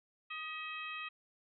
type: harmonic tone with a mistuned harmonic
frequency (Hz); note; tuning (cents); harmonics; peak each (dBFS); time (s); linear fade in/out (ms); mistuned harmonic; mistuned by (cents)
639; D#5; +46; 2 / 3 / 4 / 5 / 6; -45 / -48 / -43 / -50 / -56; 0.3-1.09; 10; 2; -45
effects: none